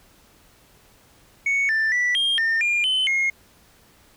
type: tone with pitch steps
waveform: sine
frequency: 2221 / 1774 / 1963 / 3216 / 1812 / 2408 / 3046 / 2149 Hz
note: C#7 / A6 / B6 / G7 / A#6 / D7 / F#7 / C7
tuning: +3 / +14 / -11 / +44 / -50 / +43 / +50 / +46 cents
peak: -16 dBFS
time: 1.46-3.3 s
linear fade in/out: 5 ms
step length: 230 ms
effects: tanh soft clip ceiling -17 dBFS + pink hiss -55 dBFS RMS until 4.16 s